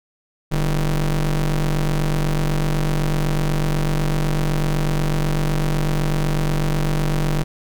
45% pulse ring-modulated tone, 87.31 Hz, F2, in tune, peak -14 dBFS, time 0.51-7.44 s, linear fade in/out 20 ms, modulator 63.3 Hz, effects none

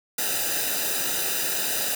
white noise with comb filter, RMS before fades -26 dBFS, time 0.18-1.95 s, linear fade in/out 5 ms, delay 0.91 ms, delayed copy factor -0.8, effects none

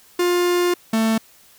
45% pulse tone pair in turn, 353.5 / 222.7 Hz, F4 / A3, +21 / +21 cents, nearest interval minor sixth, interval 800 cents, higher first, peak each -16 dBFS, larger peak neither, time 0.19-0.74 / 0.93-1.18 s, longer first, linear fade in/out 5 ms, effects white hiss -51 dBFS RMS until 1.58 s

